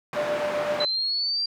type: band-pass noise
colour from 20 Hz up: white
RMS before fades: -32 dBFS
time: 0.13-0.85 s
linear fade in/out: 2 ms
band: 170 to 1500 Hz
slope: 12 dB/octave
type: tone with tremolo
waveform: sine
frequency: 594 Hz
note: D5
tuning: 20 cents sharp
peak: -22 dBFS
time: 0.16-0.85 s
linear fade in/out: 5 ms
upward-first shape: triangle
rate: 7.7 Hz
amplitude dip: 60%
type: exponential sweep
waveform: sine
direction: up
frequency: 4006 to 4756 Hz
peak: -23 dBFS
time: 0.8-1.46 s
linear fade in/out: 5 ms
effects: none